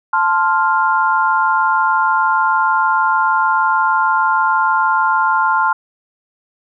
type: chord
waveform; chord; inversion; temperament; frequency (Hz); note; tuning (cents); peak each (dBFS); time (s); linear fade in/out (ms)
sine; F major; first; equal; 880 / 1046.5 / 1396.9; A5 / C6 / F6; 0 / 0 / 0; -16; 0.13-5.73; 5
effects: none